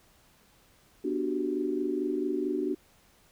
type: chord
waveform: sine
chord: G major seventh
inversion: first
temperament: just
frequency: 245 / 294 / 367.5 / 392 Hz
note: B3 / D4 / F#4 / G4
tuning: -14 / +2 / -12 / 0 cents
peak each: -36 / -31 / -31 / -36 dBFS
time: 1.04-2.75 s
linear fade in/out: 10 ms
effects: pink hiss -62 dBFS RMS until 3.31 s